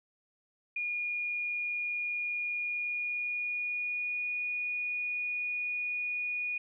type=tone with pitch glide; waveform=sine; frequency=2435 to 2456 Hz; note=D#7 to D#7; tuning=-38 to -23 cents; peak=-31 dBFS; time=0.76-6.58 s; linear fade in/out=5 ms; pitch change=+15 cents; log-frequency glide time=2.61-4.31 s; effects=none